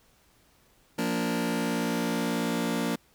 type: chord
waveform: sawtooth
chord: Bb major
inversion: second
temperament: just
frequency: 174.81 / 233.1 / 291.4 Hz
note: F3 / Bb3 / D4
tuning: +2 / 0 / -13 cents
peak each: -28 / -25 / -28 dBFS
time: 0.98-2.96 s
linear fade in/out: 10 ms
effects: pink hiss -63 dBFS RMS until 3.14 s